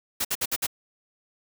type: noise bursts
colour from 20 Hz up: white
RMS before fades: -26 dBFS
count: 5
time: 0.2-0.668 s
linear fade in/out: 10 ms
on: 48 ms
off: 57 ms
effects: none